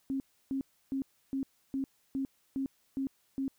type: tone bursts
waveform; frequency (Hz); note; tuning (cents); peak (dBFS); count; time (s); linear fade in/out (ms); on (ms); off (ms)
sine; 270; C#4; -45; -30; 9; 0.1-3.48; 0; 100; 310
effects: white hiss -71 dBFS RMS until 3.58 s